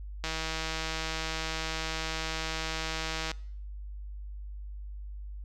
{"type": "click train", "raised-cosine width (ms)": 0.2, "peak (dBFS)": -16, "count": 493, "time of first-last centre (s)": [0.24, 3.315], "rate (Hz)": 160, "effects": ["noise-tail reverb RT60 0.6 s tail -22 dB re dry", "added 50 Hz sine -38 dBFS peak until 5.44 s"]}